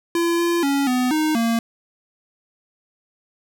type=tone with pitch steps; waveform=square; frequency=339.8 / 342.5 / 279.1 / 251.2 / 309.9 / 230 Hz; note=F4 / F4 / C#4 / B3 / D#4 / A#3; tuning=-47 / -34 / +12 / +30 / -7 / -23 cents; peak=-18 dBFS; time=0.15-1.59 s; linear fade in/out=2 ms; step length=240 ms; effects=none